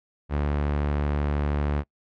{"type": "tone", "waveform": "sawtooth", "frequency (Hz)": 72.9, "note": "D2", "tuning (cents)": -12, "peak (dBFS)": -19, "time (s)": [0.29, 1.84], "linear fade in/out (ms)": 50, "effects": ["noise-tail reverb RT60 0.1 s tail -25 dB re dry", "low-pass 2000 Hz 12 dB/octave"]}